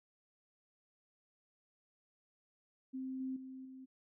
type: tone with level steps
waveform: sine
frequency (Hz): 261.6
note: C4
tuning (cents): 0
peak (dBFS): -39 / -37 / -46 / -49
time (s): 2.93-3.86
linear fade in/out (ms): 20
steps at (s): 3.2 / 3.36 / 3.65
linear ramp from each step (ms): 5
effects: none